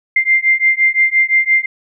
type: beating tone pair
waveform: sine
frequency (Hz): 2093 / 2098.8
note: C7 / C7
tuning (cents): 0 / +5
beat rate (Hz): 5.8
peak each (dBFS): -13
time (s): 0.16-1.66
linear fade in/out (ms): 5
effects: none